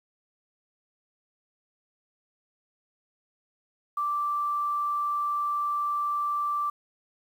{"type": "tone with quantisation", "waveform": "sine", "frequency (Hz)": 1172, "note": "D6", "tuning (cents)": -4, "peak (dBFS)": -25, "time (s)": [3.97, 6.7], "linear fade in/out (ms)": 5, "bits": 9, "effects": []}